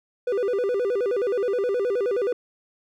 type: tone with vibrato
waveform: triangle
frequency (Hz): 441.7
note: A4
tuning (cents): +7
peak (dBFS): -19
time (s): 0.27-2.33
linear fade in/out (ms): 5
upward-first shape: square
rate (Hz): 9.5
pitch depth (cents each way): 190
effects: none